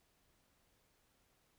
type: silence
effects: pink hiss -75 dBFS RMS until 1.58 s